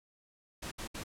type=noise bursts; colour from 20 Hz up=pink; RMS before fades=-41 dBFS; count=3; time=0.62-1.037 s; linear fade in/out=10 ms; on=95 ms; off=66 ms; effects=low-pass 11000 Hz 12 dB/octave